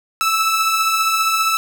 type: beating tone pair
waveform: sawtooth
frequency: 1300 / 1315 Hz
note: E6 / E6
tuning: -24 / -5 cents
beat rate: 15 Hz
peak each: -20 / -12 dBFS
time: 0.21-1.57 s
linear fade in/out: 0 ms
effects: none